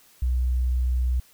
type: tone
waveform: sine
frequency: 62.4 Hz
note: B1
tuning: 19 cents sharp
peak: -20 dBFS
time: 0.22-1.2 s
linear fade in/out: 5 ms
effects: white hiss -56 dBFS RMS until 1.33 s